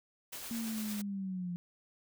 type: noise with tremolo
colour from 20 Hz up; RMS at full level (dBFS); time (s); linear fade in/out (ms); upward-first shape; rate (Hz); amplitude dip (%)
white; -43; 0.32-1.02; 10; sine; 8.9; 25
type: linear sweep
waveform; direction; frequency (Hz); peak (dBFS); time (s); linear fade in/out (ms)
sine; down; 233.1 to 173.1; -35; 0.51-1.56; 0
effects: none